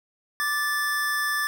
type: tone pair together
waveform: square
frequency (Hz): 1174.7 / 1748.9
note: D6 / A6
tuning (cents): 0 / -11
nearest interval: perfect fifth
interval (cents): 689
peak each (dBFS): -31 / -25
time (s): 0.4-1.47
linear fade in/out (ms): 0
effects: none